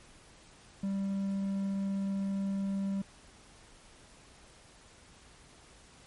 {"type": "tone", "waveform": "triangle", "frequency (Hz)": 196, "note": "G3", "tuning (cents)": 0, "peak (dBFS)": -28, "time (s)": [0.83, 3.02], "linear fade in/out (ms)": 5, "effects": ["pink hiss -57 dBFS RMS until 6.06 s", "MP3 48 kbps"]}